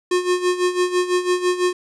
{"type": "tone with tremolo", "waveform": "square", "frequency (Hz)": 360, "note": "F#4", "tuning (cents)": -47, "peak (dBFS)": -15, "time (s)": [0.11, 1.73], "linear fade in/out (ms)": 5, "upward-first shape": "sine", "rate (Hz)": 6, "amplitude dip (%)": 75, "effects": ["resampled to 22050 Hz", "9-bit"]}